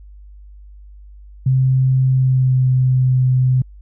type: tone with pitch glide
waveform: sine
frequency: 130.81 to 128.49 Hz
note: C3 to C3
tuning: 0 to -31 cents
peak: -11 dBFS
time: 1.46-3.62 s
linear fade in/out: 5 ms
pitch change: -31 cents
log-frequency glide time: 2.11-2.72 s
effects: added 50 Hz sine -37 dBFS peak until 3.81 s

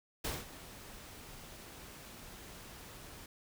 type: noise with ADSR envelope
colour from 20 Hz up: pink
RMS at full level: -36 dBFS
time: 0.24-3.26 s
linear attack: 10 ms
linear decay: 190 ms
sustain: -15 dB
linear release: 3 ms
effects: none

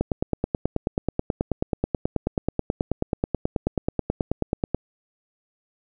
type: click train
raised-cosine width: 2 ms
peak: -8 dBFS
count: 45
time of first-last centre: 0.01-4.746 s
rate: 9.29 Hz
effects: none

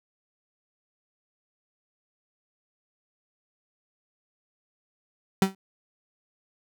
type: tone with exponential decay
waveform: 35% pulse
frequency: 192.2 Hz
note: G3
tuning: 34 cents flat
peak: -13 dBFS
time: 5.42-5.55 s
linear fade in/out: 2 ms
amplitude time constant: 27 ms
effects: none

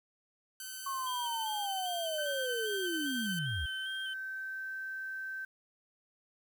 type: tone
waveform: 5% pulse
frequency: 1529 Hz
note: G6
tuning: 44 cents flat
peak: -30 dBFS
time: 0.6-3.39 s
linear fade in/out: 2 ms
type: linear sweep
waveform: sine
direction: down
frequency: 1100 to 61.74 Hz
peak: -34 dBFS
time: 0.86-3.66 s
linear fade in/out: 5 ms
type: tone with vibrato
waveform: triangle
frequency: 3136 Hz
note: G7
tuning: in tune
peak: -38 dBFS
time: 1.06-4.14 s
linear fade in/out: 10 ms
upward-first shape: square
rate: 2.5 Hz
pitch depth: 36 cents each way
type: tone with pitch glide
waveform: sine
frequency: 1538 to 1550.5 Hz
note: G6 to G6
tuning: -33 to -19 cents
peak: -37 dBFS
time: 2.18-5.45 s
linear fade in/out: 5 ms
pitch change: +14 cents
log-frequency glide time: 3.33-4.74 s
effects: 10-bit

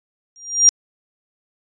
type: tone with exponential growth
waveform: sine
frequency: 5700 Hz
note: F8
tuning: 34 cents sharp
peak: -4 dBFS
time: 0.36-0.69 s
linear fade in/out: 0 ms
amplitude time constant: 70 ms
effects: resampled to 16000 Hz

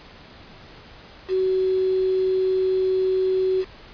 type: tone with quantisation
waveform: sine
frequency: 375.4 Hz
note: F#4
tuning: 25 cents sharp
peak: -18 dBFS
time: 1.28-3.65 s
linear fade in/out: 50 ms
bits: 6
effects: pink hiss -45 dBFS RMS until 3.93 s + resampled to 11025 Hz

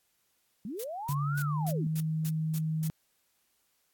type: linear two-way sweep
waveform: sine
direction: up then down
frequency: 178 to 1500 to 178 Hz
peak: -35 dBFS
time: 0.65-1.87 s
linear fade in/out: 2 ms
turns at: 1.39 s
type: noise bursts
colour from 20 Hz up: blue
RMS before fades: -40 dBFS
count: 8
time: 0.79-2.878 s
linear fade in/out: 5 ms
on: 51 ms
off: 240 ms
type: tone with pitch glide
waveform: sine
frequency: 143 to 157.75 Hz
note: D3 to D#3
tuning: -46 to +24 cents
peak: -28 dBFS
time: 1.09-2.9 s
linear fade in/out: 0 ms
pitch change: +170 cents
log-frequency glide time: 1.39-1.69 s
effects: white hiss -73 dBFS RMS until 3.93 s + AAC 64 kbps

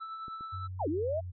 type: tone with tremolo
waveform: triangle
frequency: 1318.5 Hz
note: E6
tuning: in tune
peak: -35 dBFS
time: 0-0.68 s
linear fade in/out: 20 ms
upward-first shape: triangle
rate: 9.7 Hz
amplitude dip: 40%
type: clicks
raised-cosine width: 3 ms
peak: -36 / -38 dBFS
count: 2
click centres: 0.282 / 0.409 s
type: tone with pitch glide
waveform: sine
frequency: 92.5 to 90.23 Hz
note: F#2 to F#2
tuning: 0 to -43 cents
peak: -37 dBFS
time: 0.52-1.32 s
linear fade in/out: 20 ms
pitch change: -43 cents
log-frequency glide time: 0.83-1.06 s
type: linear two-way sweep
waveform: sine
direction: down then up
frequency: 1010 to 276.7 to 680 Hz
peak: -29 dBFS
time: 0.79-1.21 s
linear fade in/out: 20 ms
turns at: 0.88 s
effects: resampled to 11025 Hz

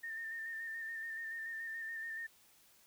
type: tone with vibrato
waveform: sine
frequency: 1811 Hz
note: A6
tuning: 49 cents sharp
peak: -40 dBFS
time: 0.03-2.27 s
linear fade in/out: 10 ms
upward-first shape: square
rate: 7 Hz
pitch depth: 26 cents each way
effects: white hiss -66 dBFS RMS until 2.86 s

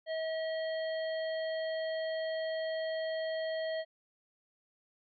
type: harmonic tone with a mistuned harmonic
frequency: 641 Hz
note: E5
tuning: 49 cents flat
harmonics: 1 / 3 / 5 / 7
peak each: -33 / -43 / -47 / -50 dBFS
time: 0.06-3.85 s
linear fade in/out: 50 ms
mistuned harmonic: 7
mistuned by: -69 cents
effects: none

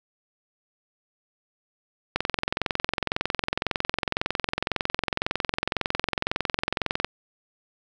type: click train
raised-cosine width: 0.3 ms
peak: -7 dBFS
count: 108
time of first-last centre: 2.16-7.046 s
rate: 21.9 Hz
effects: none

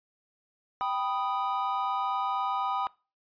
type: chord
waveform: triangle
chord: G augmented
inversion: none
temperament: equal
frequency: 784 / 987.8 / 1244.5 Hz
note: G5 / B5 / D#6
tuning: 0 / 0 / 0 cents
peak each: -30 dBFS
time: 0.81-2.87 s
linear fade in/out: 0 ms
effects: noise-tail reverb RT60 0.3 s tail -21 dB re dry + resampled to 11025 Hz

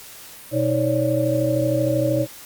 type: tone cluster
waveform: sine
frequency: 124.7 / 314.2 / 547 / 580 Hz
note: B2 / D#4 / C#5 / D5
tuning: +17 / +17 / -23 / -22 cents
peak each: -23 dBFS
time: 0.51-2.27 s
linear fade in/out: 50 ms
effects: white hiss -41 dBFS RMS until 2.45 s + Opus 48 kbps

